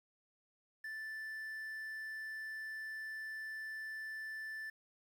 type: tone with quantisation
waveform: triangle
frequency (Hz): 1760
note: A6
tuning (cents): 0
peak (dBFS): -40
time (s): 0.84-4.7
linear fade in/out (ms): 5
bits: 11
effects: none